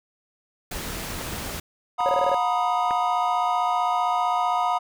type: noise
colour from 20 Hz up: pink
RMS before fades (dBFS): -32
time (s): 0.71-1.6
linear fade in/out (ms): 5
type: clicks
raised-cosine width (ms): 0.5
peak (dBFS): -18 / -23 / -16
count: 3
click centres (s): 1.213 / 2.006 / 2.909
type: chord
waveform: triangle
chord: B major seventh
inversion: second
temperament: equal with one note detuned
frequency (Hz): 721 / 932.3 / 987.8 / 1244.5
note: F#5 / A#5 / B5 / D#6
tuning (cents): -45 / 0 / 0 / 0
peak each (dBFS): -22 / -26 / -25 / -25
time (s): 1.98-4.79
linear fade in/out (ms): 20
type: tone bursts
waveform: triangle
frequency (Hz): 554.4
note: C#5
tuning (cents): 0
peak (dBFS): -19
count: 6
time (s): 2.06-2.345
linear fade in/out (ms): 0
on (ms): 30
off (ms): 21
effects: none